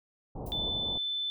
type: low-pass noise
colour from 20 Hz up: pink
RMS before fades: -39 dBFS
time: 0.35-0.98 s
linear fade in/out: 5 ms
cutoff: 920 Hz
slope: 48 dB/octave
type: noise with exponential decay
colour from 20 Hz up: violet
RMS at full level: -46 dBFS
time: 0.46-0.66 s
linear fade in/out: 5 ms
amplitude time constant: 42 ms
type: tone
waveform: sine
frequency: 3520 Hz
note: A7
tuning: in tune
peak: -30 dBFS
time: 0.52-1.3 s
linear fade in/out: 0 ms
effects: none